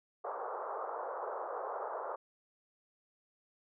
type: band-pass noise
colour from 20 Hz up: pink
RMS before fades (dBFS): -40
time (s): 0.24-2.16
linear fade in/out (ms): 10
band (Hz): 440 to 1300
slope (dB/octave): 48
effects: none